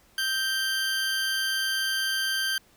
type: tone with amplitude modulation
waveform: 20% pulse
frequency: 1568 Hz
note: G6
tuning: in tune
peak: -19 dBFS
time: 0.18-2.58 s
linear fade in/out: 2 ms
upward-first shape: sine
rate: 281 Hz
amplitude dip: 30%
effects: pink hiss -60 dBFS RMS until 2.76 s

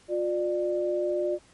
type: tone pair together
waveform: sine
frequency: 355.9 / 595.8 Hz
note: F4 / D5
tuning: +33 / +25 cents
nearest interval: major sixth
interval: 892 cents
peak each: -27 dBFS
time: 0.08-1.39 s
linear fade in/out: 50 ms
effects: pink hiss -58 dBFS RMS until 1.53 s + MP3 48 kbps

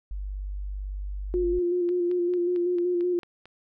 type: tone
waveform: sine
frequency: 49 Hz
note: G1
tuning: in tune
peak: -30 dBFS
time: 0.11-1.59 s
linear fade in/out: 0 ms
type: tone with vibrato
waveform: sine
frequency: 353.2 Hz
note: F4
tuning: 20 cents sharp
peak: -22 dBFS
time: 1.34-3.19 s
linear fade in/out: 0 ms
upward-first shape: square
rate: 5.3 Hz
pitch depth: 24 cents each way
type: click train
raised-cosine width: 0.3 ms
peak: -32 dBFS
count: 8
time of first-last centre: 1.89-3.456 s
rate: 4.47 Hz
effects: none

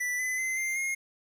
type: tone with pitch steps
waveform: square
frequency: 1975.5 / 2016 / 2057 / 2099 / 2142 Hz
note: B6 / B6 / C7 / C7 / C7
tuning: 0 / +35 / -30 / +5 / +40 cents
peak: -29 dBFS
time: 0-0.95 s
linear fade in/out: 10 ms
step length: 190 ms
effects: resampled to 32000 Hz + 10-bit

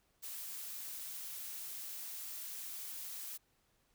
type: noise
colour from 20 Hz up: blue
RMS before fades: -45 dBFS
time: 0.22-3.38 s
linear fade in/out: 20 ms
effects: pink hiss -75 dBFS RMS until 3.94 s

